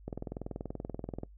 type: click train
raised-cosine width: 2 ms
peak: -24 dBFS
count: 25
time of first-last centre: 0.08-1.234 s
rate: 20.8 Hz
effects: noise-tail reverb RT60 0.1 s tail -21 dB re dry + added 50 Hz sine -51 dBFS peak until 1.37 s